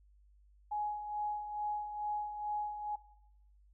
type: tone with tremolo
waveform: sine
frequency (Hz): 837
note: G#5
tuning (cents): +13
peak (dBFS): -32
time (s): 0.71-2.96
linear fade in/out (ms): 10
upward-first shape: sine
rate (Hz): 2.3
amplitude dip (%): 55
effects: noise-tail reverb RT60 0.8 s tail -18 dB re dry + added 50 Hz sine -61 dBFS peak until 3.73 s